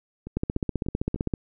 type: two click trains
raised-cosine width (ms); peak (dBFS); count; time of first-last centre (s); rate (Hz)
3; -12 / -23; 16 / 4; 0.37-1.338 / 0.27-1.16; 15.5 / 3.37
effects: none